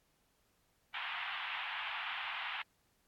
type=band-pass noise; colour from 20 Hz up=white; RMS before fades=-41 dBFS; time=0.94-2.62 s; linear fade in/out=2 ms; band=800 to 3200 Hz; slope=48 dB/octave; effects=pink hiss -75 dBFS RMS until 3.07 s + AAC 64 kbps